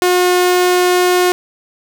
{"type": "tone", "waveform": "sawtooth", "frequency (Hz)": 360.2, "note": "F#4", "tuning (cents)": -46, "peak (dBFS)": -6, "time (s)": [0.02, 1.32], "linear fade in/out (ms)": 0, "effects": []}